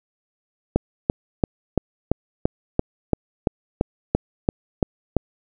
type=click train; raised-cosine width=2 ms; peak=-3 dBFS; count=14; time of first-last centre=0.76-5.167 s; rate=2.95 Hz; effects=none